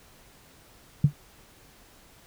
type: tone with exponential decay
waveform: sine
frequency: 144.9 Hz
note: D3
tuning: 23 cents flat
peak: -10 dBFS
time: 1.04-1.13 s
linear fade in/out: 5 ms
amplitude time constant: 18 ms
effects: tanh soft clip ceiling -7 dBFS + pink hiss -55 dBFS RMS until 2.26 s